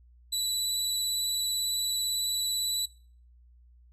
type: tone with vibrato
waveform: 25% pulse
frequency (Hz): 3951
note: B7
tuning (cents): 0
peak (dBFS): -23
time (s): 0.32-2.86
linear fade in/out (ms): 10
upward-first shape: square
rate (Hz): 18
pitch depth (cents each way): 13
effects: noise-tail reverb RT60 0.5 s tail -24 dB re dry + added 60 Hz sine -54 dBFS peak until 3.92 s